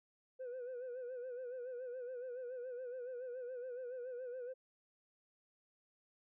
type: tone with vibrato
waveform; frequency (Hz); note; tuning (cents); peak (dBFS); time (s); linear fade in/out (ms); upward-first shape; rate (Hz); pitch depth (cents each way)
sine; 499.4; B4; +19; -40; 0.39-4.54; 20; sine; 7.1; 74
effects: tanh soft clip ceiling -41 dBFS